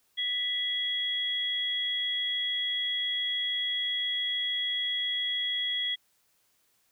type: tone pair together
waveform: sine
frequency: 1975.5 / 3322 Hz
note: B6 / G#7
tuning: 0 / 0 cents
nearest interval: major sixth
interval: 900 cents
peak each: -35 / -28 dBFS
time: 0.17-5.96 s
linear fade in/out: 20 ms
effects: white hiss -70 dBFS RMS until 6.91 s